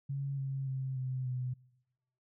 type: tone with pitch steps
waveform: sine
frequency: 138.59 / 135.42 / 132.33 / 129.31 / 126.36 Hz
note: C#3 / C#3 / C3 / C3 / B2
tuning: 0 / -40 / +20 / -20 / +40 cents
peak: -33 dBFS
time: 0.09-1.54 s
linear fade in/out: 10 ms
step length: 290 ms
effects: noise-tail reverb RT60 1.0 s tail -25 dB re dry